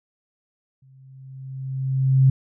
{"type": "tone with exponential growth", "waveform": "sine", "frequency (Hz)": 132.9, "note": "C3", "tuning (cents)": 27, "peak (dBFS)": -10, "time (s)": [0.82, 2.3], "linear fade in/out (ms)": 5, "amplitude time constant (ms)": 320, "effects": []}